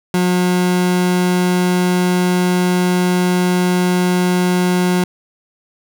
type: tone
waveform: 30% pulse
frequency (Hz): 180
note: F#3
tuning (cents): -47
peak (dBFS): -10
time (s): 0.14-5.04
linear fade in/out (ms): 2
effects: none